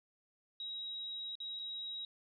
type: tone with dropouts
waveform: sine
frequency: 3828 Hz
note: A#7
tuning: 45 cents sharp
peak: -40 dBFS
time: 0.6-2.05 s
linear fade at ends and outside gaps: 2 ms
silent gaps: 1.354-1.402 / 1.592-1.595 s
effects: none